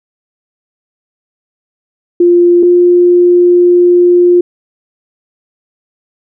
sine tone pair in turn, 349.2 / 353.1 Hz, F4 / F4, 0 / +19 cents, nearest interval unison, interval 19 cents, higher second, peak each -3 dBFS, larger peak neither, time 2.2-2.63 / 2.63-4.41 s, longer second, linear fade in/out 5 ms, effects none

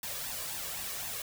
white noise with flanger, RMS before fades -38 dBFS, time 0.03-1.22 s, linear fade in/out 2 ms, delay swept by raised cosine 1.1 to 1.79 ms, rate 3.9 Hz, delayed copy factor +0.6, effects none

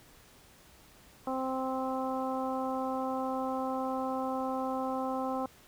harmonic tone, 261.6 Hz, C4, in tune, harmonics 1 / 2 / 3 / 4 / 5, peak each -35 / -36 / -36 / -39 / -43 dBFS, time 1.27-5.46 s, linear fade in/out 2 ms, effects pink hiss -58 dBFS RMS until 5.67 s

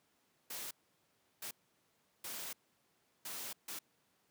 white noise bursts at uneven times, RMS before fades -44 dBFS, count 5, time 0.5-0.71 / 1.42-1.51 / 2.24-2.53 / 3.25-3.53 / 3.68-3.79 s, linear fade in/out 5 ms, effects pink hiss -75 dBFS RMS until 4.3 s + high-pass 150 Hz 12 dB/octave

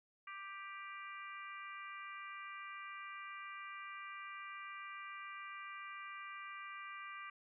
harmonic tone with a mistuned harmonic, 393.3 Hz, G4, 6 cents sharp, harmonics 3 / 4 / 5 / 6 / 7, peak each -49 / -55 / -53 / -53 / -60 dBFS, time 0.27-7.3 s, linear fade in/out 5 ms, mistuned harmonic 7, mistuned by +29 cents, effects none

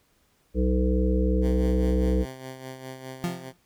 harmonic tone, 62.8 Hz, B1, 30 cents sharp, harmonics 1 / 3 / 5 / 7 / 8, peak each -22 / -27 / -29 / -30 / -31 dBFS, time 0.54-2.26 s, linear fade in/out 50 ms
10% pulse tone with tremolo, 130.81 Hz, C3, in tune, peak -27 dBFS, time 1.41-3.53 s, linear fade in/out 50 ms, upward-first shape sine, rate 4.9 Hz, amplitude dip 55%
35% pulse tone with exponential decay, 174.61 Hz, F3, in tune, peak -21 dBFS, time 3.24-3.57 s, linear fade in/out 0 ms, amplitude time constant 70 ms
effects pink hiss -66 dBFS RMS until 3.65 s

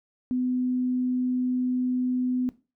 sine tone, 251.8 Hz, B3, 34 cents sharp, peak -23 dBFS, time 0.31-2.49 s, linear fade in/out 0 ms, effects noise-tail reverb RT60 0.3 s tail -17 dB re dry

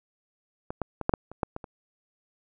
clicks, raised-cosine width 1 ms, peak -19 / -14 / -18 / -8 / -8 / -27 / -11 / -20 / -25 dBFS, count 9, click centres 0.705 / 0.817 / 1.013 / 1.094 / 1.138 / 1.316 / 1.432 / 1.564 / 1.642 s, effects none

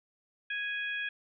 harmonic tone, 829 Hz, G#5, 3 cents flat, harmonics 2 / 3 / 4, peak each -34 / -37 / -42 dBFS, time 0.5-1.09 s, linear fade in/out 5 ms, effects none

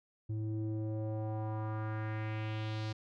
square tone with low-pass filter sweep, 108.7 Hz, A2, 21 cents flat, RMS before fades -37 dBFS, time 0.29-2.93 s, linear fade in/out 10 ms, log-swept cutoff 230 to 4700 Hz, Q 2.2, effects none

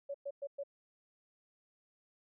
sine tone bursts, 562 Hz, C#5, 24 cents sharp, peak -37 dBFS, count 4, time 0.09-0.636 s, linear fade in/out 10 ms, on 54 ms, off 110 ms, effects none

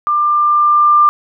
sine tone with level ramp, 1192 Hz, D6, 25 cents sharp, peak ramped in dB -11 to -5 dBFS, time 0.07-1.09 s, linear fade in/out 0 ms, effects none

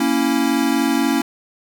square chord, A# diminished, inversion none, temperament equal, 233.1 / 277.2 / 329.6 Hz, A#3 / C#4 / E4, 0 / 0 / 0 cents, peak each -22 / -19 / -22 dBFS, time 0-1.22 s, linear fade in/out 5 ms, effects none

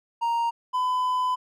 triangle tone pair in turn, 932.3 / 1006.5 Hz, A#5 / B5, 0 / +33 cents, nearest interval minor second, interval 133 cents, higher second, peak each -20 dBFS, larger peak neither, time 0.21-0.51 / 0.73-1.36 s, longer second, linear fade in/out 20 ms, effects none

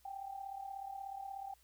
sine tone with amplitude modulation, 784 Hz, G5, in tune, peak -39 dBFS, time 0.05-1.54 s, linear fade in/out 5 ms, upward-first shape sine, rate 36.6 Hz, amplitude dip 70%, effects added 60 Hz sine -70 dBFS peak until 1.63 s + white hiss -70 dBFS RMS until 1.63 s

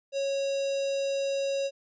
square tone with notch filter, 551 Hz, C#5, 11 cents flat, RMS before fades -29 dBFS, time 0.12-1.71 s, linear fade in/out 50 ms, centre 1600 Hz, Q 2, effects resampled to 16000 Hz

